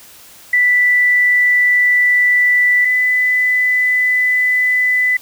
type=tone pair in turn; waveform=sine; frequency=1975.5 / 1999.6 Hz; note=B6 / B6; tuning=0 / +21 cents; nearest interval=unison; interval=21 cents; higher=second; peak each=-9 / -11 dBFS; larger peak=first; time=0.53-2.85 / 2.85-5.17 s; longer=neither; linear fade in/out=5 ms; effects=white hiss -41 dBFS RMS until 5.21 s